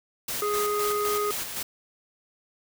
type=noise with tremolo; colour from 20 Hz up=white; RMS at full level=-31 dBFS; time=0.28-1.63 s; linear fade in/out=5 ms; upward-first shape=square; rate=3.9 Hz; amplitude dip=45%
type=harmonic tone; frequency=415.3 Hz; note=G#4; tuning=in tune; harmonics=1 / 3 / 5; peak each=-26 / -28 / -43 dBFS; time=0.42-1.31 s; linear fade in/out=2 ms
effects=none